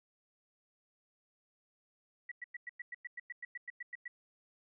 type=tone bursts; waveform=sine; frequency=1942 Hz; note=B6; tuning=30 cents flat; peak=-40 dBFS; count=15; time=2.29-4.08 s; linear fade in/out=5 ms; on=26 ms; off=100 ms; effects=none

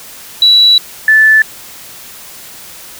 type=tone pair in turn; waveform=sine; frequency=3928 / 1749.7 Hz; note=B7 / A6; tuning=-10 / -10 cents; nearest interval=octave + major second; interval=1400 cents; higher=first; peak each=-3 dBFS; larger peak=neither; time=0.42-0.78 / 1.08-1.42 s; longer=first; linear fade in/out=2 ms; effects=white hiss -32 dBFS RMS until 2.99 s

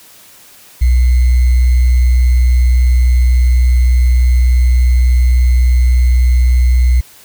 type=tone with sample-and-hold; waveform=sine; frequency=61.74 Hz; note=B1; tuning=in tune; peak=-6 dBFS; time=0.81-7.01 s; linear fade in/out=10 ms; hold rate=2100 Hz; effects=white hiss -41 dBFS RMS until 7.24 s

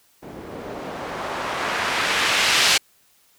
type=noise with low-pass filter sweep; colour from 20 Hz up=blue; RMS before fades=-23 dBFS; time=0.22-2.78 s; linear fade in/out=10 ms; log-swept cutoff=310 to 3900 Hz; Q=0.85; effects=white hiss -59 dBFS RMS until 3.38 s

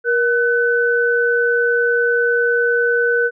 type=tone pair together; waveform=sine; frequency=474 / 1505 Hz; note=A#4 / F#6; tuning=+29 / +29 cents; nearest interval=octave + minor sixth; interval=2000 cents; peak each=-16 dBFS; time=0.04-3.31 s; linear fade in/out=50 ms; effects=none

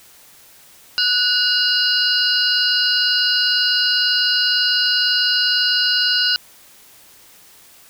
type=tone cluster; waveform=sine; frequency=1480 / 2856 / 4114 / 4638 / 5060 Hz; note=F#6 / F7 / C8 / D8 / D#8; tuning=0 / +38 / -30 / -22 / +28 cents; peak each=-21 dBFS; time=0.98-6.36 s; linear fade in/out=0 ms; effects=white hiss -47 dBFS RMS until 7.89 s

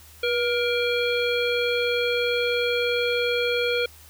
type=harmonic tone with a mistuned harmonic; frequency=471.5 Hz; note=A#4; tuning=20 cents sharp; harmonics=1 / 3 / 5 / 7 / 9; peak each=-23 / -30 / -28 / -30 / -35 dBFS; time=0.23-3.86 s; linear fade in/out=5 ms; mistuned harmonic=1; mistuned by=+45 cents; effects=added 77 Hz sine -50 dBFS peak until 4.09 s + white hiss -50 dBFS RMS until 4.09 s

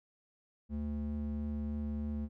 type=ring-modulated tone; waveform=triangle; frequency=146.83 Hz; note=D3; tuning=in tune; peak=-29 dBFS; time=0.69-2.29 s; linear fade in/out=50 ms; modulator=72.6 Hz; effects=none

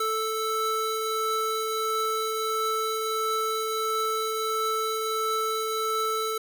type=tone pair together; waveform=square; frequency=440 / 1318.5 Hz; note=A4 / E6; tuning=0 / 0 cents; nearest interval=octave + perfect fifth; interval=1900 cents; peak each=-30 / -28 dBFS; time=0-6.38 s; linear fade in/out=5 ms; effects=none

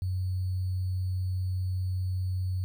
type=tone with sample-and-hold; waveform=sine; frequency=92.5 Hz; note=F#2; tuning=in tune; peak=-27 dBFS; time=0.02-2.64 s; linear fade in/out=0 ms; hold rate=4410 Hz; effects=none

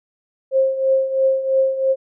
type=tone with tremolo; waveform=sine; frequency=532 Hz; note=C5; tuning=29 cents sharp; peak=-11 dBFS; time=0.51-1.96 s; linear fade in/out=50 ms; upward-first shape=triangle; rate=3 Hz; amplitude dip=75%; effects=none

